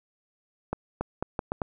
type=accelerating click train; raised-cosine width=1 ms; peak=-14 dBFS; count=6; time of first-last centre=0.73-1.618 s; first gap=280 ms; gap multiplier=0.77; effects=none